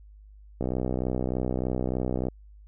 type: click train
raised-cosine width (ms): 2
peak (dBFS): -15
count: 107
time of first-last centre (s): 0.61-2.285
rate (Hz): 63.3
effects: added 51 Hz sine -47 dBFS peak until 2.67 s